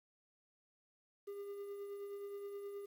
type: tone with tremolo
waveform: triangle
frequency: 403 Hz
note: G4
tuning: 48 cents sharp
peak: -40 dBFS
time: 1.27-2.86 s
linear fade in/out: 10 ms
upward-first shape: triangle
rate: 9.5 Hz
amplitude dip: 40%
effects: 11-bit